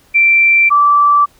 sine tone pair in turn, 2349 / 1163 Hz, D7 / D6, 0 / -17 cents, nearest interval octave, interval 1217 cents, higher first, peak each -6 dBFS, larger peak neither, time 0.14-0.7 / 0.7-1.26 s, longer neither, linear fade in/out 20 ms, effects pink hiss -50 dBFS RMS until 1.39 s

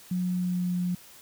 sine tone with pitch glide, 180.7 to 178.62 Hz, F#3 to F3, -41 to +39 cents, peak -25 dBFS, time 0.11-0.95 s, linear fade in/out 5 ms, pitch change -20 cents, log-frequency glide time 0.29-0.71 s, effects white hiss -51 dBFS RMS until 1.21 s

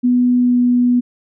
sine tone with pitch glide, 246.9 to 245.2 Hz, B3 to B3, 0 to -12 cents, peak -10 dBFS, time 0.03-1.01 s, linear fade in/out 20 ms, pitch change -12 cents, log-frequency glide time 0.37-0.6 s, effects none

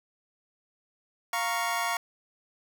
25% pulse chord, Bb minor, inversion second, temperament equal, 698.5 / 932.3 / 1108.7 Hz, F5 / Bb5 / Db6, 0 / 0 / 0 cents, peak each -28 dBFS, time 1.33-1.97 s, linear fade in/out 2 ms, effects none

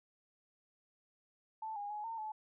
sine tone with pitch steps, 879 / 817 / 840 / 909 / 863 Hz, A5 / G#5 / G#5 / A#5 / A5, -2 / -29 / +19 / -44 / -34 cents, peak -39 dBFS, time 1.62-2.32 s, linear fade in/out 5 ms, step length 140 ms, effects none

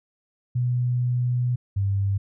sine tone pair in turn, 123.47 / 98.78 Hz, B2 / G2, 0 / +14 cents, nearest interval major third, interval 386 cents, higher first, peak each -20 dBFS, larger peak neither, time 0.55-1.56 / 1.76-2.18 s, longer first, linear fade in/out 10 ms, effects none

